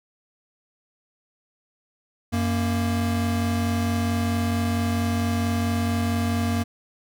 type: tone pair together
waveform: square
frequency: 92.59 / 233.3 Hz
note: F#2 / A#3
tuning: +2 / +2 cents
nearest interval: octave + major third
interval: 1600 cents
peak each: -25 dBFS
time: 2.32-6.64 s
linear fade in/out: 20 ms
effects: none